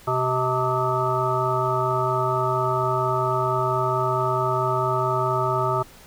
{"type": "harmonic tone with a mistuned harmonic", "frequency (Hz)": 127.9, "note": "C3", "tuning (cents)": -39, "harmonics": [1, 3, 5, 7, 9, 10], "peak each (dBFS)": [-27, -27, -27, -27, -27, -27], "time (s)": [0.07, 5.83], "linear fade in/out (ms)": 10, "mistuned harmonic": 9, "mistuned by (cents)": 35, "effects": ["pink hiss -48 dBFS RMS until 6.06 s"]}